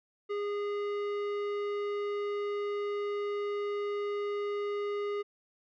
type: tone with tanh clipping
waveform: triangle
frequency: 410 Hz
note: G#4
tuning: 22 cents flat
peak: -33 dBFS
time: 0.29-5.23 s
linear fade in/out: 20 ms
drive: 18 dB
effects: none